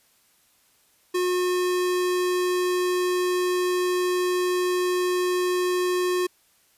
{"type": "tone", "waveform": "square", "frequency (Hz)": 361.3, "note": "F#4", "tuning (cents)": -41, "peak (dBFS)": -22, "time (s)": [1.14, 6.27], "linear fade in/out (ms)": 10, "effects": ["white hiss -62 dBFS RMS until 6.77 s", "resampled to 32000 Hz"]}